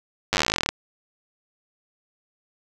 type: slowing click train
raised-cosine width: 0.2 ms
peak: -3 dBFS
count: 22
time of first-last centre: 0.33-0.69 s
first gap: 9 ms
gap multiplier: 1.06
effects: none